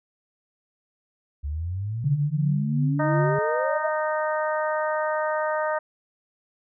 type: exponential sweep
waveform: sine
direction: up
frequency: 69.3 to 664 Hz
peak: -26 dBFS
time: 1.43-3.89 s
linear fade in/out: 20 ms
type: tone with tremolo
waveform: sine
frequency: 145.8 Hz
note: D3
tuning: 12 cents flat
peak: -19 dBFS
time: 2.04-3.39 s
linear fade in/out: 5 ms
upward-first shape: triangle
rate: 2.8 Hz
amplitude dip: 55%
type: harmonic tone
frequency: 308.4 Hz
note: D#4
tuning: 15 cents flat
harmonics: 2 / 3 / 4 / 5 / 6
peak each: -25 / -29 / -31 / -33 / -35 dBFS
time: 2.99-5.79 s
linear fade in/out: 10 ms
effects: none